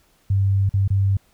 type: tone with dropouts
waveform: sine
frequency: 98 Hz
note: G2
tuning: in tune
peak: -15 dBFS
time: 0.3-1.17 s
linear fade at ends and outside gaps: 5 ms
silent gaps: 0.693-0.738 / 0.878-0.903 s
effects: pink hiss -60 dBFS RMS until 1.33 s